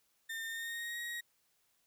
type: tone with pitch glide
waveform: 35% pulse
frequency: 1810 to 1892.3 Hz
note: A6 to A#6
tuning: +48 to +25 cents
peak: -37 dBFS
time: 0.29-1.21 s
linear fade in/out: 10 ms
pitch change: +77 cents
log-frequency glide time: 0.45-0.99 s
effects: white hiss -75 dBFS RMS until 1.86 s